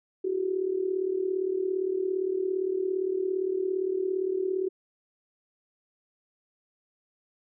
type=tone with amplitude modulation; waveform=sine; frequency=376.3 Hz; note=F#4; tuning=29 cents sharp; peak=-22 dBFS; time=0.24-4.69 s; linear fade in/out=10 ms; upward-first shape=sine; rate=37.5 Hz; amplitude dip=75%; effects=none

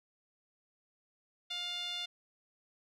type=tone with band-pass filter; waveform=sawtooth; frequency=706 Hz; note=F5; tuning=19 cents sharp; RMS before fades=-39 dBFS; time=1.5-2.06 s; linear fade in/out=10 ms; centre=3400 Hz; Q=5.8; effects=none

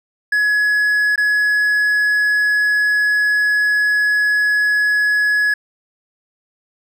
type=tone with dropouts; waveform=triangle; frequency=1687 Hz; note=G#6; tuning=27 cents sharp; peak=-11 dBFS; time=0.32-5.54 s; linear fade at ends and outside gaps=5 ms; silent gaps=1.159-1.177 s; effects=none

